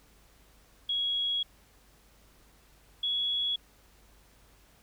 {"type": "tone pair in turn", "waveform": "sine", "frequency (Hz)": [3322, 3361], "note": ["G#7", "G#7"], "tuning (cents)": [0, 20], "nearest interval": "unison", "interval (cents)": 20, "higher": "second", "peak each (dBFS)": -27, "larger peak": "neither", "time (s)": [[0.89, 1.43], [3.03, 3.56]], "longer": "first", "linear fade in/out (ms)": 5, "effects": ["added 50 Hz sine -62 dBFS peak until 4.82 s", "pink hiss -62 dBFS RMS until 4.82 s"]}